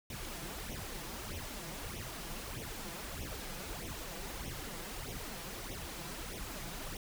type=noise with flanger; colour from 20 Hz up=pink; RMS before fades=-43 dBFS; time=0.1-6.97 s; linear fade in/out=2 ms; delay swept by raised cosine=0.32 to 6.02 ms; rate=1.6 Hz; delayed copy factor=+0.75; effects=none